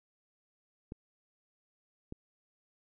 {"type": "clicks", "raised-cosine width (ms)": 3, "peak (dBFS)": -28, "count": 2, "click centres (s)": [0.921, 2.124], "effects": []}